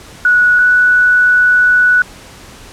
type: tone pair in turn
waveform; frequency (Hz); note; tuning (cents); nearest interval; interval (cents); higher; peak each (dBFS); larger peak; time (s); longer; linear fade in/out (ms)
sine; 1466 / 1477.9; F#6 / F#6; -16 / -2; unison; 14; second; -6; neither; 0.25-0.59 / 0.59-2.02; second; 2
effects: pink hiss -36 dBFS RMS until 2.72 s + low-pass 10000 Hz 12 dB/octave